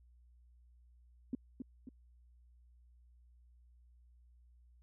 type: tone with echo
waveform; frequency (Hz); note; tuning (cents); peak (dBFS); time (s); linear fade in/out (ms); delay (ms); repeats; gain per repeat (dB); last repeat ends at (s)
sine; 253.3; B3; +44; -33; 1.33-1.35; 2; 270; 2; -6; 1.89
effects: added 60 Hz sine -61 dBFS peak until 4.82 s